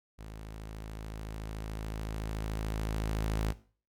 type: tone with level ramp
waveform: sawtooth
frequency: 53.7 Hz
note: A1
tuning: 41 cents flat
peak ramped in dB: -39 to -24 dBFS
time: 0.18-3.53 s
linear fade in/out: 20 ms
effects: noise-tail reverb RT60 0.4 s tail -17 dB re dry + MP3 96 kbps